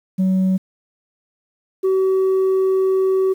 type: tone pair in turn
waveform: sine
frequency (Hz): 188 / 380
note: F#3 / F#4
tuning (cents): +28 / +46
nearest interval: octave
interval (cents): 1218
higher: second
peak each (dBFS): -11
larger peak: neither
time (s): 0.18-0.58 / 1.83-3.34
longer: second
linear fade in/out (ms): 20
effects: tanh soft clip ceiling -13 dBFS + 8-bit